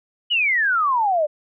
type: exponential sweep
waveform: sine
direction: down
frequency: 3012 to 580 Hz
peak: -16 dBFS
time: 0.3-1.27 s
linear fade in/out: 20 ms
effects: none